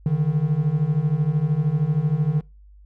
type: beating tone pair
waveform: triangle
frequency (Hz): 143.2 / 156.2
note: D3 / D#3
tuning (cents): -43 / +7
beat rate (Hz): 13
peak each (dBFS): -20 / -18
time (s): 0.06-2.41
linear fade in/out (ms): 2
effects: noise-tail reverb RT60 0.3 s tail -25 dB re dry + added 50 Hz sine -45 dBFS peak until 2.85 s